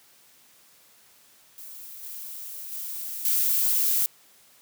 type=noise with level steps; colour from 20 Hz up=violet; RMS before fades=-42 / -38 / -34 / -23 dBFS; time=1.58-4.06 s; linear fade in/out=0 ms; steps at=2.03 / 2.72 / 3.25 s; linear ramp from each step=2 ms; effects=white hiss -57 dBFS RMS until 4.61 s + high-pass 100 Hz 12 dB/octave